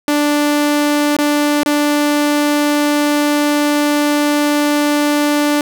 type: tone with dropouts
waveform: sawtooth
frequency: 293.7 Hz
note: D4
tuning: in tune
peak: -8 dBFS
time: 0.08-5.61 s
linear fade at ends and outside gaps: 1 ms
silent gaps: 1.166-1.187 / 1.633-1.66 s
effects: none